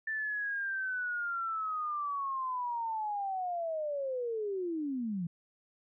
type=linear sweep; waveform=sine; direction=down; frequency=1776 to 162.3 Hz; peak=-32 dBFS; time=0.07-5.27 s; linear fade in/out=5 ms; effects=none